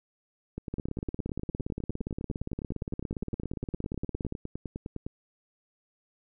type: two click trains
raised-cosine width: 3 ms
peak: -22 / -20 dBFS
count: 45 / 63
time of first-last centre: 0.58-5.065 / 0.74-4.324 s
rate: 9.81 / 17.3 Hz
effects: none